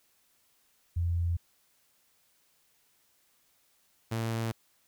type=tone pair in turn; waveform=sine / sawtooth; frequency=85.6 / 113.6 Hz; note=F2 / A#2; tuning=-34 / -44 cents; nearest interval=perfect fourth; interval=490 cents; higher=second; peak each=-26 dBFS; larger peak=neither; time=0.96-1.37 / 4.11-4.52 s; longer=neither; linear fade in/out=10 ms; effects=white hiss -69 dBFS RMS until 4.87 s